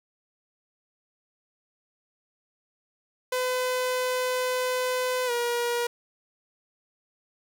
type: tone with pitch glide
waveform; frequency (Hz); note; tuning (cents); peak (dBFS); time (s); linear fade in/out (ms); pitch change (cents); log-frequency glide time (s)
sawtooth; 506 to 477.6; B4 to A#4; +42 to +42; -21; 3.32-5.87; 5; -100; 5.26-5.31
effects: 10-bit